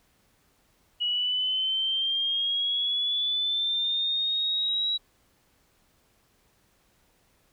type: linear sweep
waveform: sine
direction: up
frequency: 2910 to 3890 Hz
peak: -24 dBFS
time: 1-4.98 s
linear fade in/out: 20 ms
effects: pink hiss -66 dBFS RMS until 7.52 s